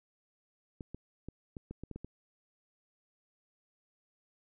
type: clicks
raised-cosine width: 3 ms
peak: -29 dBFS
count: 9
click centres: 0.808 / 0.946 / 1.286 / 1.568 / 1.71 / 1.836 / 1.913 / 1.96 / 2.046 s
effects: none